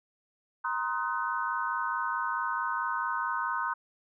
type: chord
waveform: sine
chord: C half-diminished seventh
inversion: third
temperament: just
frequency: 941.9 / 1046.5 / 1255.8 / 1507 Hz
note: Bb5 / C6 / Eb6 / Gb6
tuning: +18 / 0 / +16 / +31 cents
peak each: -34 dBFS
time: 0.64-3.74 s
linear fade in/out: 10 ms
effects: none